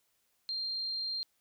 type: tone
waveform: sine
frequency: 4186 Hz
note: C8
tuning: in tune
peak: -33 dBFS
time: 0.49-1.23 s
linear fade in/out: 0 ms
effects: white hiss -75 dBFS RMS until 1.4 s